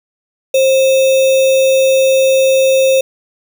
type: tone with sample-and-hold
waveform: sine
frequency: 531 Hz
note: C5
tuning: 25 cents sharp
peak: -7 dBFS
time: 0.54-3.01 s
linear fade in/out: 5 ms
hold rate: 3150 Hz
effects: none